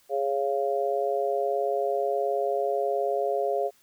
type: chord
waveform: sine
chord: Db major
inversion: second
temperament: just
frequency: 415.8 / 554.4 / 693 Hz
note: Ab4 / Db5 / F5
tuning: +2 / 0 / -14 cents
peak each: -28 dBFS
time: 0.09-3.71 s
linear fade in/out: 50 ms
effects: white hiss -62 dBFS RMS until 3.82 s